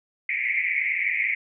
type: band-pass noise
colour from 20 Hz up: white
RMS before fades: -25 dBFS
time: 0.29-1.35 s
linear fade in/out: 5 ms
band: 2000 to 2300 Hz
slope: 96 dB/octave
effects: none